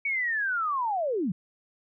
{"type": "linear sweep", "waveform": "sine", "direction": "down", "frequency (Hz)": [2266, 156.7], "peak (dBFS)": -25, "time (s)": [0.05, 1.32], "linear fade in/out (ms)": 5, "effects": []}